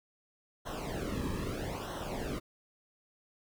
brown noise with flanger, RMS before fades -37 dBFS, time 0.65-2.4 s, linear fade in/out 20 ms, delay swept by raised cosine 0.42 to 1.42 ms, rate 0.78 Hz, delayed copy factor -0.85, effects none

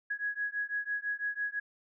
sine beating tone pair, 1664 / 1670 Hz, G#6 / G#6, +3 / +9 cents, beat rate 6 Hz, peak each -35 / -35 dBFS, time 0.1-1.6 s, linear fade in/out 10 ms, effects none

